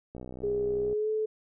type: click train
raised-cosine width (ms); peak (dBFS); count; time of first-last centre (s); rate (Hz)
2; -28; 50; 0.15-0.929; 62.9
type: tone with pitch glide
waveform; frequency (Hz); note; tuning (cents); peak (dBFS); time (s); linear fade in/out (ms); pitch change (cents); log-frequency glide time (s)
sine; 409.8 to 433.4; G#4 to A4; -23 to -26; -26; 0.43-1.26; 10; +97; 0.8-1.1
effects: none